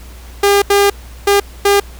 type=tone bursts at uneven times; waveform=sawtooth; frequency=402.6 Hz; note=G4; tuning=46 cents sharp; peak=-4 dBFS; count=4; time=0.43-0.62 / 0.7-0.9 / 1.27-1.4 / 1.65-1.8 s; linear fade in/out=5 ms; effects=added 60 Hz sine -32 dBFS peak until 1.99 s + pink hiss -40 dBFS RMS until 1.99 s